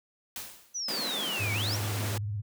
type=noise with exponential decay; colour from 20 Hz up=white; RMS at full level=-36 dBFS; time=0.36-0.87 s; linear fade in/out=1 ms; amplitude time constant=110 ms
type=exponential two-way sweep; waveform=sine; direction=down then up; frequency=6090 to 2217 to 6090 Hz; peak=-31 dBFS; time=0.74-1.77 s; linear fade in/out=20 ms; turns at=1.53 s
type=high-pass noise; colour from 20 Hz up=pink; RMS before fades=-36 dBFS; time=0.88-2.18 s; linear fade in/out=5 ms; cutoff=170 Hz; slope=48 dB/octave
type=tone with vibrato; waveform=sine; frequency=103.8 Hz; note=G#2; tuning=in tune; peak=-30 dBFS; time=1.39-2.42 s; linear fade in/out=20 ms; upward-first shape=triangle; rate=18 Hz; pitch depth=120 cents each way
effects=none